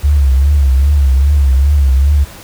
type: tone with vibrato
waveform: sine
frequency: 69.3 Hz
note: C#2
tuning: in tune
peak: -6 dBFS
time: 0.03-2.25 s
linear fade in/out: 20 ms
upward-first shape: triangle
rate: 2.5 Hz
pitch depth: 120 cents each way
effects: pink hiss -34 dBFS RMS until 2.43 s